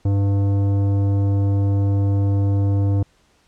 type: tone with tanh clipping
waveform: sine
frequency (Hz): 99.5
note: G2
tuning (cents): +26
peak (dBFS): -17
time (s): 0.05-3.03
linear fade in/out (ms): 5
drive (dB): 13
effects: pink hiss -59 dBFS RMS until 3.47 s + low-pass 8000 Hz 12 dB/octave